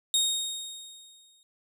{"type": "tone with exponential decay", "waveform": "25% pulse", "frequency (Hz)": 3725, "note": "A#7", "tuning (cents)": -2, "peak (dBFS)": -17, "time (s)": [0.14, 1.43], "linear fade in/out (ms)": 1, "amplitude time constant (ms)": 280, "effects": []}